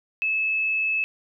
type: tone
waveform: sine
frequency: 2603 Hz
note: E7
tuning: 22 cents flat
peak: -21 dBFS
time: 0.22-1.04 s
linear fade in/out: 0 ms
effects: none